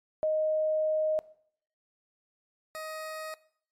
sine / 20% pulse tone pair in turn, 622.3 / 628.1 Hz, D#5 / D#5, 0 / +16 cents, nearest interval unison, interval 16 cents, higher second, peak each -24 / -32 dBFS, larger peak first, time 0.23-1.19 / 2.75-3.34 s, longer first, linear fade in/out 0 ms, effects noise-tail reverb RT60 0.6 s tail -20 dB re dry + MP3 64 kbps

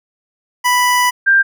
25% pulse / sine tone pair in turn, 987.8 / 1586.7 Hz, B5 / G6, 0 / +21 cents, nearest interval minor sixth, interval 821 cents, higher second, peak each -7 dBFS, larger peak neither, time 0.64-1.11 / 1.26-1.43 s, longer first, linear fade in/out 20 ms, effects none

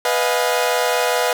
sawtooth chord, F half-diminished seventh, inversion second, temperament equal with one note detuned, 493.9 / 622.3 / 707.4 / 830.6 Hz, Cb5 / Eb5 / F5 / Ab5, 0 / 0 / +22 / 0 cents, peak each -16 / -19 / -18 / -22 dBFS, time 0.05-1.33 s, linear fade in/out 2 ms, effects none

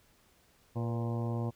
harmonic tone with a mistuned harmonic, 116.54 Hz, A#2, in tune, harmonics 1 / 2 / 3 / 4 / 5 / 6 / 7 / 8 / 9, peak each -32 / -38 / -42 / -44 / -46 / -48 / -49 / -50 / -51 dBFS, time 0.75-1.51 s, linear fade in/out 20 ms, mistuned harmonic 4, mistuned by +61 cents, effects pink hiss -66 dBFS RMS until 1.55 s

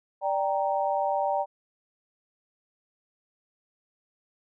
sine chord, G minor, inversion second, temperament equal, 587.3 / 784 / 932.3 Hz, D5 / G5 / Bb5, 0 / 0 / 0 cents, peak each -28 / -27 / -30 dBFS, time 0.21-1.46 s, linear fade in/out 50 ms, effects none

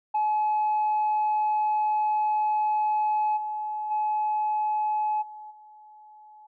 sine tone with level steps, 852 Hz, G#5, 44 cents sharp, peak -20 / -28 / -22 / -39 / -47 dBFS, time 0.14-6.47 s, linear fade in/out 10 ms, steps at 3.36 / 3.9 / 5.21 / 5.5 s, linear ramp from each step 20 ms, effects tanh soft clip ceiling -19 dBFS

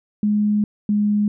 sine tone pair in turn, 209.1 / 207.8 Hz, G#3 / G#3, +12 / +1 cents, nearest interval unison, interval 11 cents, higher first, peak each -15 dBFS, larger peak neither, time 0.23-0.64 / 0.89-1.28 s, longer first, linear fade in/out 2 ms, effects none

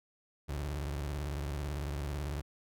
30% pulse tone with vibrato, 71.9 Hz, D2, 36 cents flat, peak -32 dBFS, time 0.48-2.42 s, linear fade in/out 20 ms, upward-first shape sine, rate 18 Hz, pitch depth 190 cents each way, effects none

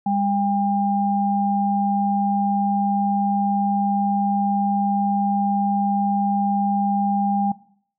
sine tone pair together, 201 / 801 Hz, G3 / G5, +44 / +37 cents, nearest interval 2 octaves, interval 2393 cents, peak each -21 dBFS, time 0.06-7.52 s, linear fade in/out 5 ms, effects noise-tail reverb RT60 0.6 s tail -19 dB re dry

